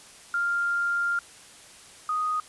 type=tone pair in turn; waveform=sine; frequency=1396.9 / 1244.5 Hz; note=F6 / D#6; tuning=0 / 0 cents; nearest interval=major second; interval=200 cents; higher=first; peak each=-23 / -24 dBFS; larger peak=first; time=0.34-1.19 / 2.09-2.4 s; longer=first; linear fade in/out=2 ms; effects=white hiss -49 dBFS RMS until 2.48 s + resampled to 24000 Hz